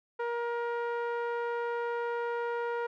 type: tone with low-pass filter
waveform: sawtooth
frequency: 472.7 Hz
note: A#4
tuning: 24 cents sharp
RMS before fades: -33 dBFS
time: 0.19-2.87 s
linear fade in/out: 10 ms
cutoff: 1400 Hz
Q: 1.3
effects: none